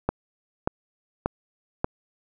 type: click train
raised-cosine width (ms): 1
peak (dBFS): -8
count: 4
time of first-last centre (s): 0.09-1.844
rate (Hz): 1.71
effects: none